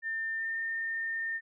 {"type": "tone with pitch glide", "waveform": "sine", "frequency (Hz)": [1800, 1815.7], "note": ["A6", "A#6"], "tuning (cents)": [39, -46], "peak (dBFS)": -31, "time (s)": [0.02, 1.41], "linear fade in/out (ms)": 50, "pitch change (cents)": 15, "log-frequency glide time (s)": [0.34, 0.62], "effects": []}